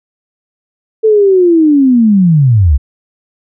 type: linear sweep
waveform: sine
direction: down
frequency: 445.8 to 61.74 Hz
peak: -4 dBFS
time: 1.03-2.78 s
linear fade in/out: 20 ms
effects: none